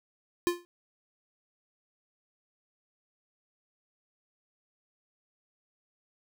square tone with exponential decay, 349.2 Hz, F4, in tune, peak -21 dBFS, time 0.47-0.65 s, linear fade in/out 0 ms, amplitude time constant 38 ms, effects none

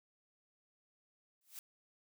blue noise with exponential growth, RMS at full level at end -44 dBFS, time 1.41-1.59 s, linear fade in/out 1 ms, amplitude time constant 38 ms, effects none

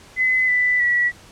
sine tone with pitch steps, 2027 / 1988 / 1940 Hz, B6 / B6 / B6, +45 / +11 / -31 cents, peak -15 dBFS, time 0.16-1.12 s, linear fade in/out 50 ms, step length 320 ms, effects pink hiss -46 dBFS RMS until 1.31 s + low-pass 9000 Hz 12 dB/octave

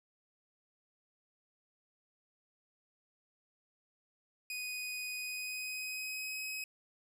sawtooth tone with pitch glide, 2489 to 2541 Hz, D#7 to D#7, 0 to +36 cents, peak -35 dBFS, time 4.5-6.64 s, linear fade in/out 2 ms, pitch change +36 cents, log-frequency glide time 5.15-6.43 s, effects none

